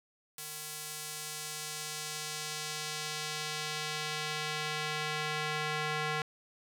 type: tone with band-pass filter sweep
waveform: square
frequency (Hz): 152.8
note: D#3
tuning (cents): -31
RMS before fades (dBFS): -37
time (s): 0.38-6.22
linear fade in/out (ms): 2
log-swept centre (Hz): 12000 to 1900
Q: 0.77
effects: none